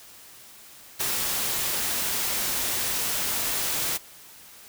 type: noise with ADSR envelope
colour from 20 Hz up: white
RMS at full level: -24 dBFS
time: 0.99-3.98 s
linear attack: 23 ms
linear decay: 5 ms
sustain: -3 dB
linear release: 17 ms
effects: white hiss -48 dBFS RMS until 4.68 s